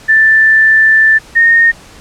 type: tone pair in turn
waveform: sine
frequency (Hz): 1767 / 1843.4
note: A6 / A#6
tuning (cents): +7 / -20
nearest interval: minor second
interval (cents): 73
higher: second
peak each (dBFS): -4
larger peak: neither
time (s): 0.08-1.19 / 1.35-1.72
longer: first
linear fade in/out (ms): 20
effects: pink hiss -37 dBFS RMS until 2 s + low-pass 9000 Hz 12 dB/octave